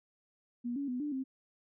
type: tone with pitch steps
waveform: sine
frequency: 240.9 / 281.2 / 249.1 / 294.8 / 264.1 Hz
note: B3 / C#4 / B3 / D4 / C4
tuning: -43 / +25 / +15 / +7 / +16 cents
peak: -33 dBFS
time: 0.64-1.24 s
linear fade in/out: 20 ms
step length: 120 ms
effects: none